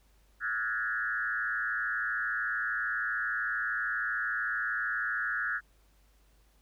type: tone with frequency modulation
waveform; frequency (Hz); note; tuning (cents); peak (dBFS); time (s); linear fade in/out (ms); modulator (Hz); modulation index
sine; 1558; G6; -11; -29; 0.4-5.61; 50; 113; 1.8
effects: added 50 Hz sine -62 dBFS peak until 6.61 s + pink hiss -69 dBFS RMS until 6.61 s